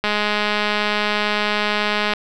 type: click train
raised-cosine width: 0.3 ms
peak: -4 dBFS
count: 439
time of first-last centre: 0.04-2.136 s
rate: 209 Hz
effects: none